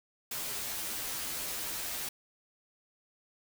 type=noise with comb filter; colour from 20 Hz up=white; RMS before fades=-37 dBFS; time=0.31-2.09 s; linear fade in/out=5 ms; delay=11 ms; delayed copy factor=-0.9; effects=none